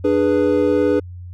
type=chord; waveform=triangle; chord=G# diminished; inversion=second; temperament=equal with one note detuned; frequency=296 / 415.3 / 493.9 Hz; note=D4 / G#4 / B4; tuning=+14 / 0 / 0 cents; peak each=-16 dBFS; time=0.04-1 s; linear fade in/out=10 ms; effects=added 89 Hz sine -31 dBFS peak until 1.33 s